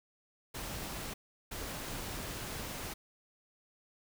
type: noise bursts at uneven times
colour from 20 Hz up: pink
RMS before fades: -41 dBFS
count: 2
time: 0.54-1.14 / 1.51-2.94 s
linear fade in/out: 10 ms
effects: none